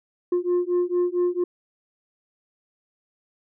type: beating tone pair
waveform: sine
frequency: 352.7 / 357.1 Hz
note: F4 / F4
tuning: +17 / +39 cents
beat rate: 4.4 Hz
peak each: -21 dBFS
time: 0.32-1.44 s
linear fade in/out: 5 ms
effects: tanh soft clip ceiling -17 dBFS